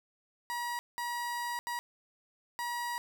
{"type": "tone bursts at uneven times", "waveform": "30% pulse", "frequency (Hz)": 959, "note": "A#5", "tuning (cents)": 49, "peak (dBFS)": -31, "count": 4, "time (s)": [[0.5, 0.79], [0.98, 1.59], [1.67, 1.79], [2.59, 2.98]], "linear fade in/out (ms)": 0, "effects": []}